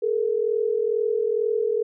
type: tone pair together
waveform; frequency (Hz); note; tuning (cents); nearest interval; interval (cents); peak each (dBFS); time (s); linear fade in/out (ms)
sine; 424 / 466.2; G#4 / A#4; +36 / 0; major second; 164; -23; 0.02-1.83; 10
effects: none